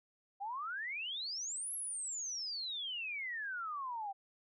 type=exponential two-way sweep; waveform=sine; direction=up then down; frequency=767 to 11350 to 767 Hz; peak=-38 dBFS; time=0.4-4.13 s; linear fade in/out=20 ms; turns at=1.74 s; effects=none